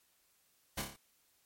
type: noise with echo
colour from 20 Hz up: pink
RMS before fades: -37 dBFS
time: 0.77-0.82 s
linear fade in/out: 10 ms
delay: 29 ms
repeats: 5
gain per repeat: -4 dB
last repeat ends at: 0.965 s
effects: white hiss -72 dBFS RMS until 1.45 s + MP3 64 kbps